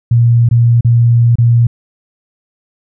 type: tone with dropouts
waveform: sine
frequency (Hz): 118.1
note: A#2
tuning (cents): +23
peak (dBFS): -5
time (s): 0.11-1.67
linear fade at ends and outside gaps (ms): 5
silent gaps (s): 0.489-0.511 / 0.809-0.847 / 1.356-1.384
effects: none